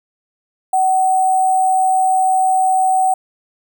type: tone with sample-and-hold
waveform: sine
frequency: 753 Hz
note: F#5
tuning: 30 cents sharp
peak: -11 dBFS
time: 0.73-3.14 s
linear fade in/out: 5 ms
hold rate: 8820 Hz
effects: none